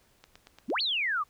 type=click train; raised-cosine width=0.2 ms; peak=-31 dBFS; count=5; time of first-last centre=0.24-0.701 s; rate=8.67 Hz
type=exponential two-way sweep; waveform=sine; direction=up then down; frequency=181.2 to 4546 to 1121 Hz; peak=-26 dBFS; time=0.68-1.24 s; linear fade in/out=20 ms; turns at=0.81 s
effects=pink hiss -65 dBFS RMS until 1.29 s